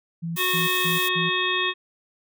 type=tone bursts; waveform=sine; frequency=166.8 Hz; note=E3; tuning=21 cents sharp; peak=-26 dBFS; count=4; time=0.22-1.3 s; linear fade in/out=20 ms; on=150 ms; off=160 ms
type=noise; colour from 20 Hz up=blue; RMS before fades=-30 dBFS; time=0.36-1.09 s; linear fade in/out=10 ms
type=harmonic tone; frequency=366.6 Hz; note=F#4; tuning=16 cents flat; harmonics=1 / 3 / 5 / 7 / 9 / 10; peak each=-30 / -28 / -27 / -27 / -29 / -29 dBFS; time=0.36-1.74 s; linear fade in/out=50 ms
effects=none